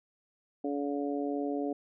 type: harmonic tone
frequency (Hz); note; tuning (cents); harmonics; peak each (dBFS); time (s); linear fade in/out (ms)
142.7; D3; -49; 2 / 3 / 4 / 5; -32 / -36 / -39 / -40; 0.64-1.73; 5
effects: none